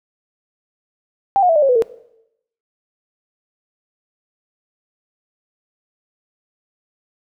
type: tone with pitch steps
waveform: sine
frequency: 790 / 720.3 / 656.7 / 598.7 / 545.9 / 497.7 / 453.7 Hz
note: G5 / F#5 / E5 / D5 / C#5 / B4 / A#4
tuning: +13 / -47 / -7 / +33 / -27 / +13 / -47 cents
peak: -10 dBFS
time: 1.36-1.822 s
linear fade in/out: 0 ms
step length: 66 ms
effects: noise-tail reverb RT60 0.8 s tail -19 dB re dry